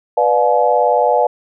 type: chord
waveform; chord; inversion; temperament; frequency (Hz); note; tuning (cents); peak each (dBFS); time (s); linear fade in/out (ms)
sine; B diminished seventh; none; just; 493.9 / 592.7 / 711.2 / 853.4; B4 / D5 / F5 / Ab5; 0 / +16 / +31 / +47; -16; 0.17-1.27; 5
effects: none